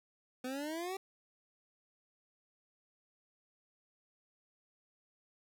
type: exponential sweep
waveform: 25% pulse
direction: up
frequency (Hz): 249.1 to 392.4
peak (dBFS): -34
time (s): 0.44-0.97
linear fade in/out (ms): 5
effects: none